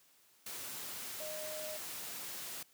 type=tone in noise; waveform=sine; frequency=617 Hz; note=D#5; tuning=15 cents flat; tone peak=-43 dBFS; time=1.2-1.77 s; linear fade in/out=5 ms; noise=white; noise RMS=-44 dBFS; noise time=0.46-2.63 s; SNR=-2 dB; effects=white hiss -67 dBFS RMS until 2.73 s + high-pass 100 Hz 12 dB/octave

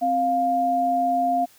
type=tone pair together; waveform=sine; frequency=263 / 702 Hz; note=C4 / F5; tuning=+9 / +9 cents; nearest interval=octave + perfect fourth; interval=1700 cents; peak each=-27 / -19 dBFS; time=0.01-1.46 s; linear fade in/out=20 ms; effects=white hiss -54 dBFS RMS until 1.58 s

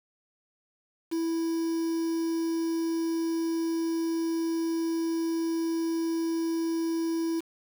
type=tone with quantisation; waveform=triangle; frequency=329.6 Hz; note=E4; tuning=in tune; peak=-24 dBFS; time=1.11-7.41 s; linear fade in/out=20 ms; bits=7; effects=none

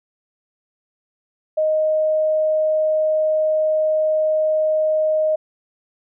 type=tone; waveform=sine; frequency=622.3 Hz; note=D#5; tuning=in tune; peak=-15 dBFS; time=1.57-5.36 s; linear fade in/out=10 ms; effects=none

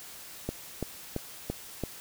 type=click train; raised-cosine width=2 ms; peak=-17 dBFS; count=5; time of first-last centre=0.49-1.837 s; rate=2.97 Hz; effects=white hiss -46 dBFS RMS until 2 s

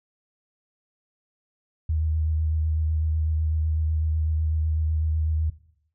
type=tone with vibrato; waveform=sine; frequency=78.5 Hz; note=D#2; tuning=16 cents sharp; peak=-21 dBFS; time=1.89-5.5 s; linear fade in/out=5 ms; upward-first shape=sine; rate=8 Hz; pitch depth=22 cents each way; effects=noise-tail reverb RT60 0.7 s tail -17 dB re dry

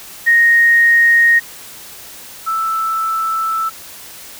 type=tone pair in turn; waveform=sine; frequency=1864.7 / 1321.1 Hz; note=A#6 / E6; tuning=0 / +3 cents; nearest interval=tritone; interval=597 cents; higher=first; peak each=-7 / -15 dBFS; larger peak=first; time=0.26-1.4 / 2.46-3.7 s; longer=second; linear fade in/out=20 ms; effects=white hiss -35 dBFS RMS until 4.39 s

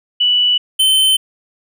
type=tone pair in turn; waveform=sine / square; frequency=2960 / 3076 Hz; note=F#7 / G7; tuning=0 / -33 cents; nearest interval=minor second; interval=67 cents; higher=second; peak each=-10 dBFS; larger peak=neither; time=0.2-0.58 / 0.79-1.17 s; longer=neither; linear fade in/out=10 ms; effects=none

